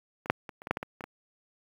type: clicks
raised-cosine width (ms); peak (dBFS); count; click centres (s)
0.5; -26 / -7 / -24 / -30 / -21 / -10 / -16 / -19 / -24 / -23; 10; 0.259 / 0.3 / 0.492 / 0.619 / 0.671 / 0.71 / 0.771 / 0.829 / 1.008 / 1.04
effects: high-pass 80 Hz 12 dB/octave + 8-bit